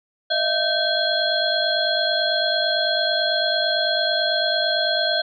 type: tone cluster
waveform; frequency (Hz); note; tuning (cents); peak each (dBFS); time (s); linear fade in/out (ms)
sine; 624 / 673 / 1544 / 3338 / 4184; D#5 / E5 / G6 / G#7 / C8; +5 / +36 / -27 / +8 / -1; -25 / -25 / -25 / -25 / -24; 0.3-5.22; 10
effects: none